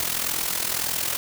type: noise with amplitude modulation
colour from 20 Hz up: white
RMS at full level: -23 dBFS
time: 0-1.17 s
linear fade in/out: 0 ms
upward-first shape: sine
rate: 41.8 Hz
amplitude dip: 70%
effects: none